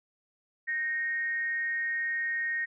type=tone with frequency modulation; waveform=sine; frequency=1861 Hz; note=A#6; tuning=3 cents flat; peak=-28 dBFS; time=0.67-2.66 s; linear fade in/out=20 ms; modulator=298 Hz; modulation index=0.3; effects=none